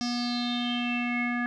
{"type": "tone with low-pass filter sweep", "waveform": "square", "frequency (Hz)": 242, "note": "B3", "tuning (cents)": -35, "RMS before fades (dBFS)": -29, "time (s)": [0.01, 1.46], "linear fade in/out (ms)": 0, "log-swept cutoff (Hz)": [5400, 1800], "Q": 8.8, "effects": []}